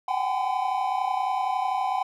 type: tone cluster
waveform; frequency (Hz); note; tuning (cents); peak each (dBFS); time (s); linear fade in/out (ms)
triangle; 748 / 779 / 812 / 842 / 1016; F#5 / G5 / G#5 / G#5 / B5; +19 / -11 / -39 / +24 / +49; -26 / -27 / -31 / -34 / -28; 0.08-2.03; 5
effects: none